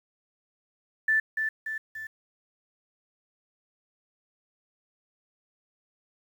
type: tone with echo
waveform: sine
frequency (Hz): 1760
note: A6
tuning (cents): 0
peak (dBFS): -20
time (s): 1.08-1.2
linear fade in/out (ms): 5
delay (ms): 290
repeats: 3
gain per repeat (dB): -5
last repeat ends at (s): 2.07
effects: 9-bit